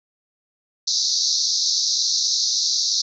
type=band-pass noise; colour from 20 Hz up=white; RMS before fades=-21 dBFS; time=0.87-3.02 s; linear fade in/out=10 ms; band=3900 to 6200 Hz; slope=96 dB/octave; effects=none